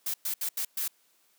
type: noise bursts at uneven times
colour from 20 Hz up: blue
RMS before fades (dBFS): -31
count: 5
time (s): 0.06-0.14 / 0.25-0.34 / 0.41-0.49 / 0.57-0.65 / 0.77-0.88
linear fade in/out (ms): 5
effects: white hiss -67 dBFS RMS until 1.38 s + high-pass 200 Hz 12 dB/octave